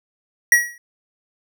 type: tone with exponential decay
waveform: square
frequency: 1913 Hz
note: A#6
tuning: 44 cents sharp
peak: -7 dBFS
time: 0.52-0.78 s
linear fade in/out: 2 ms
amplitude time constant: 56 ms
effects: none